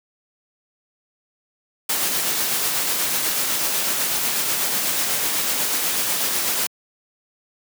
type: noise with tremolo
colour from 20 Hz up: white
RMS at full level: -21 dBFS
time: 1.89-6.67 s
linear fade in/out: 5 ms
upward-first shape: sine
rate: 8.1 Hz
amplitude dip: 25%
effects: high-pass 150 Hz 12 dB/octave

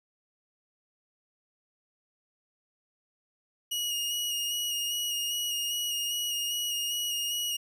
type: tone with vibrato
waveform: sawtooth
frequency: 2881 Hz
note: F#7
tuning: 47 cents flat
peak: -26 dBFS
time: 3.71-7.57 s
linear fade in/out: 10 ms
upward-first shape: square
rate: 2.5 Hz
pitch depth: 17 cents each way
effects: none

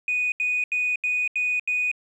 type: tone bursts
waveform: sine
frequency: 2480 Hz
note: D#7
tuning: 6 cents flat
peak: -20 dBFS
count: 6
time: 0.08-1.915 s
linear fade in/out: 2 ms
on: 240 ms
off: 79 ms
effects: tanh soft clip ceiling -17 dBFS + 10-bit

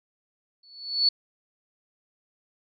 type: tone with exponential growth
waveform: sine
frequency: 4435 Hz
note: C#8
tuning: in tune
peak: -15 dBFS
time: 0.63-1.09 s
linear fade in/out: 5 ms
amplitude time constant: 100 ms
effects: none

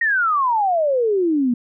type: exponential sweep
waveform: sine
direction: down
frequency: 1892 to 233.1 Hz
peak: -15 dBFS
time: 0.01-1.54 s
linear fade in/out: 5 ms
effects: none

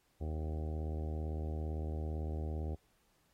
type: harmonic tone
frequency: 77.78 Hz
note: D#2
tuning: in tune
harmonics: 1 / 2 / 3 / 4 / 5 / 6 / 7 / 8 / 9 / 10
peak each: -36 / -46 / -49 / -49 / -49 / -53 / -53 / -59 / -56 / -57 dBFS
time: 0.2-2.76 s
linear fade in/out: 20 ms
effects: pink hiss -74 dBFS RMS until 3.33 s + AAC 48 kbps

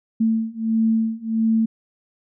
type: beating tone pair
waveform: sine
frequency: 222.8 / 224.3 Hz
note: A3 / A3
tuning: +22 / +34 cents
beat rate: 1.5 Hz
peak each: -21 / -20 dBFS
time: 0.2-1.66 s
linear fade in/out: 10 ms
effects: none

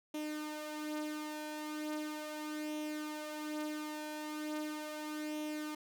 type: tone with flanger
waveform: sawtooth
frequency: 303.8 Hz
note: D#4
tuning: 41 cents flat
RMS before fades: -41 dBFS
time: 0.14-5.75 s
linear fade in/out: 5 ms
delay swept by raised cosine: 0.32 to 4.52 ms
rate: 0.38 Hz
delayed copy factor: +0.55
effects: none

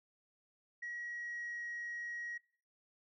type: tone with pitch glide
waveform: sine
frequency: 1910 to 1897.9 Hz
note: A#6 to A#6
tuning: +42 to +31 cents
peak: -39 dBFS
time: 0.82-2.38 s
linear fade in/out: 10 ms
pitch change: -11 cents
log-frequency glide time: 0.99-1.64 s
effects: noise-tail reverb RT60 0.5 s tail -22 dB re dry + tanh soft clip ceiling -37 dBFS

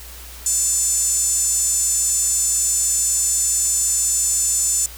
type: tone with high-pass filter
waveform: 5% pulse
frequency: 886 Hz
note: A5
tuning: 12 cents sharp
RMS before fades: -19 dBFS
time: 0.46-4.86 s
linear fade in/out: 2 ms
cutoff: 7400 Hz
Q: 7.3
effects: added 60 Hz sine -38 dBFS peak until 4.97 s + white hiss -39 dBFS RMS until 4.97 s

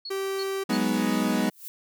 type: tone bursts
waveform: sine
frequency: 4350 Hz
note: C#8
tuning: 33 cents flat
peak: -33 dBFS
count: 3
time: 0.05-0.771 s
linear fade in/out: 5 ms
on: 47 ms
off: 290 ms
type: tone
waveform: 45% pulse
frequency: 388.4 Hz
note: G4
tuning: 16 cents flat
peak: -27 dBFS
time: 0.1-0.64 s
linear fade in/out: 10 ms
type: chord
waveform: 40% pulse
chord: G# minor seventh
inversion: third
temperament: equal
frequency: 185 / 207.7 / 246.9 / 311.1 Hz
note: F#3 / G#3 / B3 / D#4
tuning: 0 / 0 / 0 / 0 cents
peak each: -30 / -26 / -26 / -29 dBFS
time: 0.69-1.5 s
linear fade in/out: 10 ms
type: noise with exponential growth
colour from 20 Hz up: violet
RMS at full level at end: -35 dBFS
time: 1.44-1.68 s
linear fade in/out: 0 ms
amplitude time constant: 51 ms
effects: none

